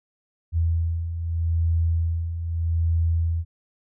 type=beating tone pair; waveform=sine; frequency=82.41 / 83.22 Hz; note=E2 / E2; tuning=0 / +17 cents; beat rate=0.81 Hz; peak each=-28 / -21 dBFS; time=0.52-3.45 s; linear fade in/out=50 ms; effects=none